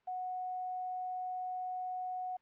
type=tone with quantisation; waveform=sine; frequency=736 Hz; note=F#5; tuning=9 cents flat; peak=-36 dBFS; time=0.07-2.37 s; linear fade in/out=10 ms; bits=10; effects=white hiss -73 dBFS RMS until 2.41 s + low-pass 2000 Hz 12 dB/octave